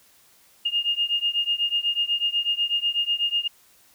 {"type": "beating tone pair", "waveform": "sine", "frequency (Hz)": [2831, 2839.1], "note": ["F7", "F7"], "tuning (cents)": [23, 28], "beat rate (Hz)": 8.1, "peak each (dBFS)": [-24, -25], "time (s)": [0.65, 3.48], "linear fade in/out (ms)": 10, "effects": ["white hiss -57 dBFS RMS until 3.94 s"]}